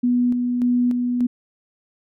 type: tone with tremolo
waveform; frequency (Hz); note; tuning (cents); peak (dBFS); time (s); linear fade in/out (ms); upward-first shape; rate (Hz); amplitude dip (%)
sine; 245.1; B3; -13; -15; 0.03-1.27; 10; square; 1.7; 35
effects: none